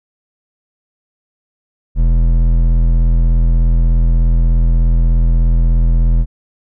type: tone with hard clipping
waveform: triangle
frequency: 41.66 Hz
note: E1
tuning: 19 cents sharp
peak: -10 dBFS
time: 1.95-6.26 s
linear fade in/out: 50 ms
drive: 13 dB
effects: none